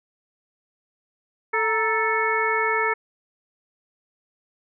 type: harmonic tone with a mistuned harmonic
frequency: 440 Hz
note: A4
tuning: in tune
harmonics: 1 / 2 / 3 / 4 / 5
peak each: -26 / -26 / -26 / -26 / -26 dBFS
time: 1.53-2.94 s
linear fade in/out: 10 ms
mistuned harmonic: 2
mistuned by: +93 cents
effects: none